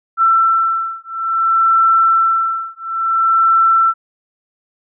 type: beating tone pair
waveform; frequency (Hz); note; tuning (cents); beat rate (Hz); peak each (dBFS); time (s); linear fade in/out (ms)
sine; 1339 / 1339.58; E6 / E6; +27 / +27; 0.58; -14; 0.17-3.94; 50
effects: none